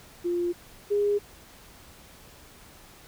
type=tone pair in turn; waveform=sine; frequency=349.2 / 409.8 Hz; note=F4 / G#4; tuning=0 / -23 cents; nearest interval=minor third; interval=277 cents; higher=second; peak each=-24 / -21 dBFS; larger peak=second; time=0.24-0.53 / 0.9-1.19 s; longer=neither; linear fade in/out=20 ms; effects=pink hiss -51 dBFS RMS until 3.07 s